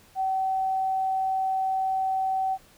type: tone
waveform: sine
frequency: 763 Hz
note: G5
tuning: 47 cents flat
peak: -23 dBFS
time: 0.15-2.58 s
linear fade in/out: 50 ms
effects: pink hiss -56 dBFS RMS until 2.77 s